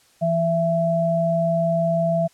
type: tone pair together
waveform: sine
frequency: 166.7 / 666.8 Hz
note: E3 / E5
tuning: +20 / +20 cents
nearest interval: 2 octaves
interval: 2400 cents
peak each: -22 / -19 dBFS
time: 0.21-2.28 s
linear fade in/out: 20 ms
effects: white hiss -57 dBFS RMS until 2.33 s + low-pass 10000 Hz 12 dB/octave